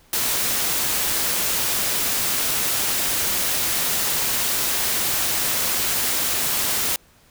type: noise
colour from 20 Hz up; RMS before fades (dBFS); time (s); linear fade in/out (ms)
white; -22; 0.13-6.96; 2
effects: pink hiss -55 dBFS RMS until 7.3 s